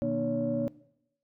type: tone cluster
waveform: sine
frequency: 123.1 / 153.5 / 238.2 / 299.9 / 562 Hz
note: B2 / D#3 / A#3 / D4 / C#5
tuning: -5 / -23 / +38 / +36 / +24 cents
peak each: -38 / -39 / -30 / -33 / -30 dBFS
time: 0.02-0.68 s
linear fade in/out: 0 ms
effects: noise-tail reverb RT60 0.8 s tail -20 dB re dry + tanh soft clip ceiling -18 dBFS